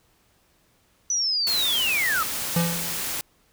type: linear sweep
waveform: sine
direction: down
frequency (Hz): 6000 to 1229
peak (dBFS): -21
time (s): 1.1-2.23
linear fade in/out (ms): 2
type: noise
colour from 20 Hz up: white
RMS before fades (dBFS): -29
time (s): 1.47-3.21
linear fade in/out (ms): 0
type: tone with exponential decay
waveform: square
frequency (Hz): 169.5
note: E3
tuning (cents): +49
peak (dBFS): -18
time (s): 2.56-3.12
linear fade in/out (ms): 5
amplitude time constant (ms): 120
effects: pink hiss -63 dBFS RMS until 3.52 s